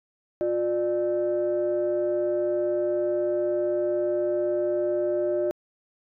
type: tone pair together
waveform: sine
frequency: 355.3 / 597.5 Hz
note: F4 / D5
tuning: +30 / +30 cents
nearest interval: major sixth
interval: 900 cents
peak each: -24 dBFS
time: 0.41-5.51 s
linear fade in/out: 0 ms
effects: tanh soft clip ceiling -17 dBFS